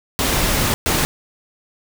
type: noise bursts at uneven times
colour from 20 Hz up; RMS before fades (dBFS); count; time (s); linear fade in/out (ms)
pink; -18; 2; 0.19-0.74 / 0.86-1.05; 0
effects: none